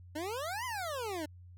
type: exponential two-way sweep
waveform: 25% pulse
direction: up then down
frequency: 290.4 to 1042 to 290.4 Hz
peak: -32 dBFS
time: 0.15-1.26 s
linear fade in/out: 10 ms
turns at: 0.65 s
effects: added 89 Hz sine -50 dBFS peak until 1.57 s